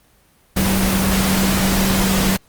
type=tone in noise; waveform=sine; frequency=191.6 Hz; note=G3; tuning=39 cents flat; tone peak=-17 dBFS; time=0.56-2.37 s; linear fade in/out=10 ms; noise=pink; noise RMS=-19 dBFS; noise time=0.56-2.37 s; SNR=-1 dB; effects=pink hiss -55 dBFS RMS until 2.48 s + Opus 24 kbps